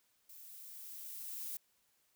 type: noise with level ramp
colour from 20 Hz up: violet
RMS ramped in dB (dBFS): -55 to -42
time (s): 0.29-1.57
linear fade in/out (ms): 5
effects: white hiss -75 dBFS RMS until 2.15 s